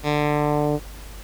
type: tone with low-pass filter sweep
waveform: 10% pulse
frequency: 148.3 Hz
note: D3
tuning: 17 cents sharp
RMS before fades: -21 dBFS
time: 0.03-0.8 s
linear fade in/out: 50 ms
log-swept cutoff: 4700 to 450 Hz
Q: 1.1
effects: added 50 Hz sine -37 dBFS peak until 1.23 s + pink hiss -43 dBFS RMS until 1.23 s